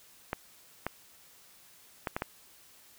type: clicks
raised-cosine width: 0.5 ms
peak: -16 dBFS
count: 5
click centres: 0.331 / 0.866 / 2.072 / 2.165 / 2.221 s
effects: white hiss -58 dBFS RMS until 2.98 s